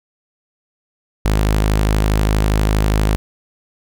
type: tone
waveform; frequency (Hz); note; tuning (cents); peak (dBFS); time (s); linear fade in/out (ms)
sawtooth; 52.4; G#1; +16; -9; 1.25-3.16; 0
effects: none